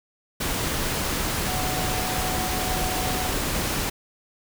sine tone in noise, 740 Hz, F#5, in tune, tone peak -31 dBFS, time 1.47-3.31 s, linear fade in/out 10 ms, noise pink, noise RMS -26 dBFS, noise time 0.4-3.9 s, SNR -8 dB, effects none

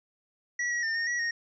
square tone with pitch steps, 1935 / 1912 / 1805 / 1841 / 1926 / 1860 Hz, B6 / A#6 / A6 / A#6 / B6 / A#6, -36 / +43 / +44 / -22 / -44 / -4 cents, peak -28 dBFS, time 0.59-1.31 s, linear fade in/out 5 ms, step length 120 ms, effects resampled to 16000 Hz

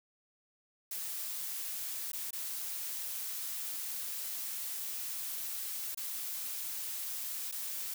blue noise with dropouts, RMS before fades -39 dBFS, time 0.91-7.94 s, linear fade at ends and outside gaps 5 ms, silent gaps 2.119-2.131 / 2.308-2.329 / 5.948-5.973 / 7.515-7.522 s, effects none

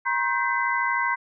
sine tone cluster, 955 / 1068 / 1556 / 2024 Hz, A#5 / C6 / G6 / B6, +42 / +35 / -13 / +42 cents, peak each -27 dBFS, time 0.05-1.16 s, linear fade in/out 20 ms, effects none

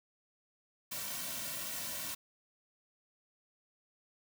white noise with comb filter, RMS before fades -40 dBFS, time 0.91-2.15 s, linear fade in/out 10 ms, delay 2.4 ms, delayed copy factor -0.75, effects none

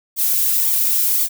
violet noise with flanger, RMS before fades -17 dBFS, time 0.16-1.29 s, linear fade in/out 50 ms, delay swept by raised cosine 0.87 to 3.67 ms, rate 1.9 Hz, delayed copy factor +1, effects none

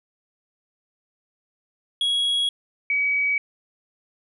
triangle / sine tone pair in turn, 3322 / 2272 Hz, G#7 / C#7, 0 / +42 cents, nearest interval perfect fifth, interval 658 cents, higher first, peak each -18 / -19 dBFS, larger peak first, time 2.01-2.49 / 2.9-3.38 s, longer neither, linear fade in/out 2 ms, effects resampled to 32000 Hz

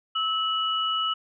sine tone pair together, 1300 / 2940 Hz, E6 / F#7, -24 / -12 cents, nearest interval octave + major second, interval 1412 cents, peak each -26 dBFS, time 0.15-1.14 s, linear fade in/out 10 ms, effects none

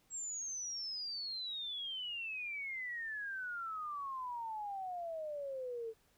sine exponential sweep, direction down, 7660 to 439.4 Hz, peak -39 dBFS, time 0.1-5.94 s, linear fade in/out 50 ms, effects pink hiss -72 dBFS RMS until 6.17 s

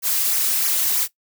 blue noise with flanger, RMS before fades -20 dBFS, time 0.02-1.08 s, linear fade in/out 50 ms, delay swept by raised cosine 0.24 to 3.54 ms, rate 3.1 Hz, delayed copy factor -0.8, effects noise-tail reverb RT60 0.1 s tail -17 dB re dry

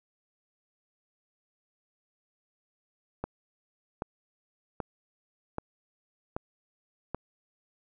click train, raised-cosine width 1 ms, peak -18 dBFS, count 6, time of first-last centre 3.24-7.146 s, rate 1.28 Hz, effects none

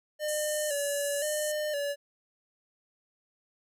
square tone with vibrato, 588 Hz, D5, 2 cents sharp, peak -30 dBFS, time 0.19-1.96 s, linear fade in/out 50 ms, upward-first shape square, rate 0.97 Hz, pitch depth 49 cents each way
pink band-pass noise, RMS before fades -38 dBFS, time 0.28-1.52 s, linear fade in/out 5 ms, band 6100 to 12000 Hz, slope 96 dB/octave
effects none

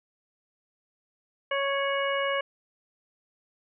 harmonic tone with a mistuned harmonic, 554.4 Hz, C#5, in tune, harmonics 1 / 2 / 3 / 4 / 5, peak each -28 / -31 / -33 / -34 / -35 dBFS, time 1.51-2.41 s, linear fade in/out 5 ms, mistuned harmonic 5, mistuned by +76 cents, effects none

